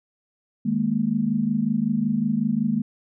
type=chord; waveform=sine; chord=D# suspended fourth; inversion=none; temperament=equal; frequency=155.56 / 207.7 / 233.1 Hz; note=D#3 / G#3 / A#3; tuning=0 / 0 / 0 cents; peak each=-29 / -23 / -23 dBFS; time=0.65-2.82 s; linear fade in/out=10 ms; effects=none